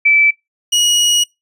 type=tone pair in turn; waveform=sine / 25% pulse; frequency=2316 / 2904 Hz; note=D7 / F#7; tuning=-25 / -33 cents; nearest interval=major third; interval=392 cents; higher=second; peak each=-7 dBFS; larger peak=neither; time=0.05-0.31 / 0.72-1.24 s; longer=second; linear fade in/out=10 ms; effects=noise-tail reverb RT60 0.2 s tail -26 dB re dry + resampled to 32000 Hz